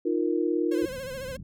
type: chord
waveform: sine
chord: Eb suspended second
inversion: none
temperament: just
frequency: 311.1 / 350 / 466.7 Hz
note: Eb4 / F4 / Bb4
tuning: 0 / +4 / +2 cents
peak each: -27 / -26 / -30 dBFS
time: 0.05-0.86 s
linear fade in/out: 10 ms
type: tone with vibrato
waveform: 45% pulse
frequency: 526 Hz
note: C5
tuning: 9 cents sharp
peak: -34 dBFS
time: 0.71-1.37 s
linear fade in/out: 10 ms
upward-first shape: sine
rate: 14 Hz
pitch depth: 75 cents each way
type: low-pass noise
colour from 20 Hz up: white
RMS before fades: -43 dBFS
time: 0.82-1.43 s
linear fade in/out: 5 ms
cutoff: 210 Hz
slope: 24 dB/octave
effects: none